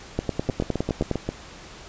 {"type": "two click trains", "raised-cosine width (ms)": 2, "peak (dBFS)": [-11, -9], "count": [7, 10], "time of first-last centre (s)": [[0.49, 1.29], [0.19, 1.113]], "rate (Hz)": [7.5, 9.75], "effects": ["pink hiss -43 dBFS RMS until 1.88 s", "resampled to 16000 Hz"]}